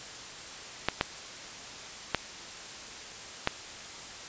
clicks, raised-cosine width 0.3 ms, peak -8 dBFS, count 4, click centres 0.886 / 1.011 / 2.147 / 3.474 s, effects white hiss -43 dBFS RMS until 4.28 s + resampled to 16000 Hz

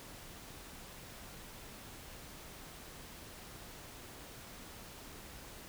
silence, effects pink hiss -51 dBFS RMS until 5.68 s

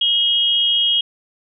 sine tone pair together, 2903 / 3259 Hz, F#7 / G#7, -34 / -33 cents, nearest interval major second, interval 201 cents, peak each -19 / -15 dBFS, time 0.01-1.01 s, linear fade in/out 5 ms, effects none

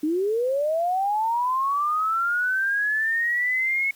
sine linear sweep, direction up, 293.7 to 2200 Hz, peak -20 dBFS, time 0.03-3.91 s, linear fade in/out 5 ms, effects white hiss -53 dBFS RMS until 3.95 s + MP3 96 kbps

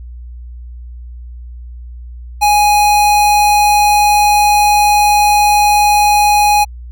square tone, 830.6 Hz, G#5, in tune, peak -8 dBFS, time 2.41-6.65 s, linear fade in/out 20 ms, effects added 60 Hz sine -27 dBFS peak until 6.91 s

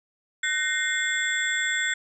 sine tone cluster, 1510 / 1857 / 2106 / 3448 / 7600 Hz, F#6 / A#6 / C7 / A7 / A#8, +35 / -7 / +11 / -36 / +33 cents, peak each -28 / -28 / -30 / -31 / -33 dBFS, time 0.43-1.94 s, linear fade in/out 5 ms, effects none

